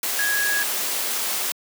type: tone in noise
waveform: sine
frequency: 1661.2 Hz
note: G#6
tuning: in tune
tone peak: -21 dBFS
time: 0.19-0.63 s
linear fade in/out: 2 ms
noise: white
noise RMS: -25 dBFS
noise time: 0.03-1.52 s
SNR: +1 dB
effects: high-pass 300 Hz 12 dB/octave